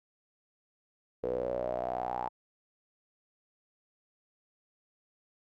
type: tone with band-pass filter sweep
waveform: sawtooth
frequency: 61.74 Hz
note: B1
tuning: in tune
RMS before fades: -34 dBFS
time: 1.23-2.29 s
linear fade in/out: 10 ms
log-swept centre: 470 to 870 Hz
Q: 8.5
effects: none